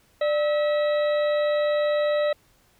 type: harmonic tone with a mistuned harmonic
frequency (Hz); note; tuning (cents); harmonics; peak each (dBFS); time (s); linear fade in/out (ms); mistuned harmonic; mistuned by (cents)
647; E5; -32; 1 / 2 / 3 / 4 / 5 / 6; -20 / -34 / -34 / -43 / -46 / -37; 0.21-2.33; 5; 1; -150
effects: pink hiss -61 dBFS RMS until 2.79 s